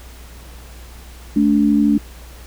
sine tone pair together, 216.9 / 289.5 Hz, A3 / D4, -25 / -25 cents, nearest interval perfect fourth, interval 500 cents, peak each -14 dBFS, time 1.36-1.98 s, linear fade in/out 5 ms, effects added 60 Hz sine -36 dBFS peak until 2.46 s + pink hiss -43 dBFS RMS until 2.46 s

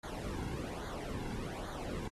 brown noise with flanger, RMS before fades -41 dBFS, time 0.03-2.08 s, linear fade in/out 5 ms, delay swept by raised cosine 0.37 to 1.67 ms, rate 1.2 Hz, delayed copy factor -0.75, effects AAC 32 kbps

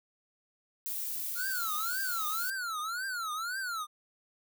violet noise, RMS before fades -36 dBFS, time 0.86-2.5 s, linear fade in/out 0 ms
square tone with vibrato, 1389 Hz, F6, 10 cents flat, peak -34 dBFS, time 1.35-3.87 s, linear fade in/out 50 ms, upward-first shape triangle, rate 1.9 Hz, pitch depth 250 cents each way
effects none

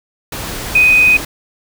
sine tone in noise, 2500 Hz, D#7, 8 cents sharp, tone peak -6 dBFS, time 0.75-1.17 s, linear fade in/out 5 ms, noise pink, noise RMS -24 dBFS, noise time 0.32-1.25 s, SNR +15 dB, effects none

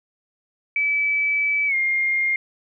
sine tone with pitch glide, 2301 to 2122 Hz, D7 to C7, -36 to +24 cents, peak -18 dBFS, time 0.76-2.36 s, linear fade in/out 2 ms, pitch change -140 cents, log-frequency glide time 1.67-1.75 s, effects none

